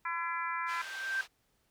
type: harmonic tone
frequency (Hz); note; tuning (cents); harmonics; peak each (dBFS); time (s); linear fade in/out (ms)
337.4; E4; +40; 3 / 4 / 5 / 6 / 7; -36 / -38 / -40 / -42 / -43; 0.05-0.82; 5
type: tone with exponential growth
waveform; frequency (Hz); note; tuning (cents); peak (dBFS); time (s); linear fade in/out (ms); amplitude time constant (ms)
sine; 1568; G6; 0; -28; 0.29-1.21; 1; 200
type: band-pass noise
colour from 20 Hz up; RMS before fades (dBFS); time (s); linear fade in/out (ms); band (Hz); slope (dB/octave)
white; -46; 0.66-1.28; 50; 820 to 3500; 12
effects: pink hiss -74 dBFS RMS until 1.7 s